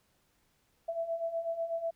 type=beating tone pair; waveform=sine; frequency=659.3 / 667.4 Hz; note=E5 / E5; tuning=0 / +21 cents; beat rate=8.1 Hz; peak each=-38 / -33 dBFS; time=0.88-1.91 s; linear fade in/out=10 ms; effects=pink hiss -72 dBFS RMS until 1.95 s